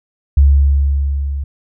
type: tone with level ramp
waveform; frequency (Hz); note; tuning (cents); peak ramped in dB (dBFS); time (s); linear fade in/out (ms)
sine; 69.9; C#2; +15; -4 to -18; 0.37-1.44; 5
effects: none